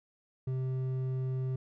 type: tone with hard clipping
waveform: sine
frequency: 130 Hz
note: C3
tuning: 11 cents flat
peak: -32 dBFS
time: 0.47-1.56 s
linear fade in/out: 5 ms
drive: 6 dB
effects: none